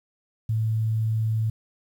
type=tone; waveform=sine; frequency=110.7 Hz; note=A2; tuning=11 cents sharp; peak=-21 dBFS; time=0.49-1.5 s; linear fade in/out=5 ms; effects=9-bit